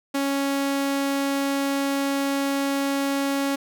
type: tone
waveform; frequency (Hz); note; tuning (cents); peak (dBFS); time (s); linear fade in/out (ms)
sawtooth; 277.2; C#4; 0; -18; 0.14-3.56; 10
effects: none

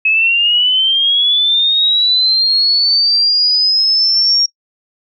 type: linear sweep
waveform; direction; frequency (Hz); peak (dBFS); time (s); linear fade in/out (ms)
sine; up; 2563 to 5588; -9; 0.05-4.46; 5
effects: noise-tail reverb RT60 0.1 s tail -23 dB re dry

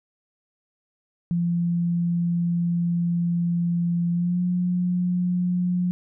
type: tone with pitch glide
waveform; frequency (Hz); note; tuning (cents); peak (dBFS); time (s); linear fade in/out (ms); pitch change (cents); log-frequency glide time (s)
sine; 172 to 178.79; F3 to F3; -26 to +41; -20; 1.31-5.91; 0; +67; 4.12-4.41
effects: none

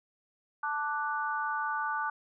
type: chord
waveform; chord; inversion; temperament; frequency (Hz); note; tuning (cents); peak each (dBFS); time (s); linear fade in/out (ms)
sine; D major; second; equal; 880 / 1174.7 / 1480; A5 / D6 / F#6; 0 / 0 / 0; -34; 0.63-2.1; 5
effects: none

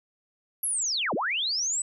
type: linear two-way sweep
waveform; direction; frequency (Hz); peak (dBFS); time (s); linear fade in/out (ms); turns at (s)
sine; down then up; 11550 to 157.9 to 8130; -25; 0.63-1.82; 5; 1.14
effects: none

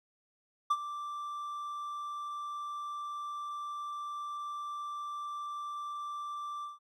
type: tone with ADSR envelope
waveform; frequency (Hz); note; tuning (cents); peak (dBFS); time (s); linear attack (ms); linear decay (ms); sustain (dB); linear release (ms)
triangle; 1174.7; D6; 0; -21; 0.7-6.79; 10; 49; -14; 160
effects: AAC 48 kbps

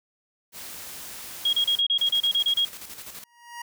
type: noise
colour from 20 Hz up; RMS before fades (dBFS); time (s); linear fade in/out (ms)
white; -39; 0.52-1.82; 50
type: tone bursts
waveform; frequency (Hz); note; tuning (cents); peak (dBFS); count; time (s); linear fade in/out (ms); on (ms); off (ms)
sine; 3279; G#7; -23; -19; 11; 1.45-2.651; 5; 81; 31
type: noise with tremolo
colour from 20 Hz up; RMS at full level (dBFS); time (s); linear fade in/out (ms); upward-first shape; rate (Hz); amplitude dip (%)
white; -39; 1.98-3.24; 5; square; 12; 50
type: tone with exponential growth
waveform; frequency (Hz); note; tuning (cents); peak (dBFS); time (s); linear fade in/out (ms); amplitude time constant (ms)
25% pulse; 950; A#5; +33; -29; 3.16-3.62; 5; 100
effects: none

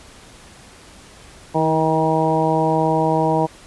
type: harmonic tone with a mistuned harmonic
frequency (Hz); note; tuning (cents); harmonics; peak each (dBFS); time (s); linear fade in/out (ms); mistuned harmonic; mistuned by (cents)
158.8; D#3; +36; 1 / 2 / 3 / 4 / 5 / 6; -22 / -22 / -22 / -22 / -22 / -22; 1.54-3.47; 20; 2; +17
effects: pink hiss -44 dBFS RMS until 3.66 s + resampled to 24000 Hz

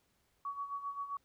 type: tone with tremolo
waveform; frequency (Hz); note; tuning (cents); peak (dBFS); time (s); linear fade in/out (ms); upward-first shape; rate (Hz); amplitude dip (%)
sine; 1127; C#6; +28; -35; 0.45-1.17; 2; sine; 7.6; 70
effects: pink hiss -75 dBFS RMS until 1.24 s

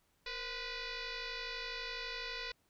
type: tone with frequency modulation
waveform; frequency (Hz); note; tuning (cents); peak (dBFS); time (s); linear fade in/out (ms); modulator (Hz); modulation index
sine; 1016; B5; +49; -39; 0.26-2.52; 5; 495; 7.6
effects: pink hiss -75 dBFS RMS until 2.69 s

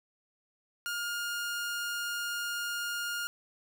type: tone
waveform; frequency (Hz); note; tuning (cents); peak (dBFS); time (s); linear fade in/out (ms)
sawtooth; 1416; F6; +23; -29; 0.86-3.27; 0
effects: none

